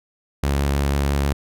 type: tone with vibrato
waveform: sawtooth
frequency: 70.2 Hz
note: C#2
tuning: 22 cents sharp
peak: -14 dBFS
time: 0.43-1.33 s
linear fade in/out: 5 ms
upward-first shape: sine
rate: 6.1 Hz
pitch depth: 13 cents each way
effects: none